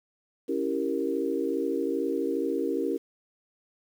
sine chord, C# diminished seventh, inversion none, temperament equal, 277.2 / 329.6 / 392 / 466.2 Hz, C#4 / E4 / G4 / Bb4, 0 / 0 / 0 / 0 cents, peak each -31 dBFS, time 0.48-2.98 s, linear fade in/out 20 ms, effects 9-bit

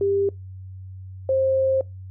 sine tone pair in turn, 397.3 / 530.3 Hz, G4 / C5, +23 / +23 cents, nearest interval perfect fourth, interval 500 cents, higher second, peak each -18 / -17 dBFS, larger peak second, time 0.01-0.29 / 1.29-1.81 s, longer second, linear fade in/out 2 ms, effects noise-tail reverb RT60 0.2 s tail -23 dB re dry + added 94 Hz sine -35 dBFS peak until 2.1 s

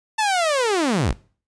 sawtooth linear sweep, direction down, 893 to 36.71 Hz, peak -14 dBFS, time 0.18-1.13 s, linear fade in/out 10 ms, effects noise-tail reverb RT60 0.4 s tail -20 dB re dry + resampled to 22050 Hz

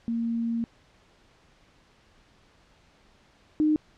sine tone pair in turn, 231.2 / 306.3 Hz, A#3 / D#4, -14 / -27 cents, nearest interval perfect fourth, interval 487 cents, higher second, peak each -25 / -19 dBFS, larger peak second, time 0.08-0.64 / 3.6-3.76 s, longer first, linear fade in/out 0 ms, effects pink hiss -60 dBFS RMS until 3.97 s + low-pass 5000 Hz 12 dB/octave

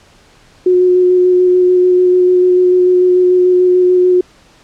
sine tone with vibrato, 363 Hz, F#4, 33 cents flat, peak -6 dBFS, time 0.66-4.21 s, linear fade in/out 5 ms, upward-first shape square, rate 6.8 Hz, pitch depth 9 cents each way, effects pink hiss -46 dBFS RMS until 4.63 s + low-pass 7000 Hz 12 dB/octave

